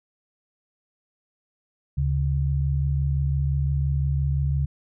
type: tone pair together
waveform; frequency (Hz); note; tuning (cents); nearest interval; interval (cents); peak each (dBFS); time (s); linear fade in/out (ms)
sine; 73.42 / 139.24; D2 / C#3; 0 / +8; major seventh; 1108; -23; 1.97-4.66; 10
effects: none